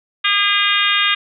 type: harmonic tone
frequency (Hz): 406.3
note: G#4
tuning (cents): -38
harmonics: 3 / 4 / 5 / 6 / 7 / 8 / 9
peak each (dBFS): -21 / -21 / -21 / -21 / -21 / -21 / -21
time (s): 0.24-1.15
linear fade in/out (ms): 10
effects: none